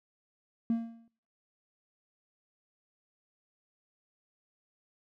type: tone with exponential decay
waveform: triangle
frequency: 229.6 Hz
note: A#3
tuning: 26 cents flat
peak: -20 dBFS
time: 0.7-1.08 s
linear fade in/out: 2 ms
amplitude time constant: 82 ms
effects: noise-tail reverb RT60 0.5 s tail -21 dB re dry + tanh soft clip ceiling -21 dBFS